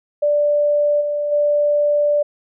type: tone with level steps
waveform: sine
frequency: 587.3 Hz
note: D5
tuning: in tune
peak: -13 / -18 / -13 dBFS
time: 0.22-2.23 s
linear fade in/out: 10 ms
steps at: 1 / 1.31 s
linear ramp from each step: 20 ms
effects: none